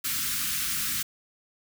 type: band-stop noise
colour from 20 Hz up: white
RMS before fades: -29 dBFS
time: 0.04-1.03 s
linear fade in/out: 10 ms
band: 290 to 1200 Hz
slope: 48 dB/octave
effects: none